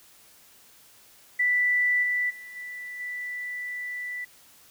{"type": "tone with level steps", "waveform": "sine", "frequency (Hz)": 1975.5, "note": "B6", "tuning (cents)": 0, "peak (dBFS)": [-20, -23, -40, -35, -31], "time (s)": [1.39, 4.25], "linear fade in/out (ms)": 10, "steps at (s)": [2.02, 2.29, 2.55, 2.99], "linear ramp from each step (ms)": 20, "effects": ["white hiss -55 dBFS RMS until 4.7 s"]}